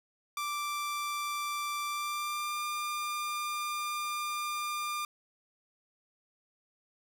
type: tone with pitch glide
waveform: sawtooth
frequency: 1174.7 to 1198.7 Hz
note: D6 to D6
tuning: 0 to +35 cents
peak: -29 dBFS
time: 0.37-5.05 s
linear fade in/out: 2 ms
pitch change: +35 cents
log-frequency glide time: 1.86-2.63 s
effects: none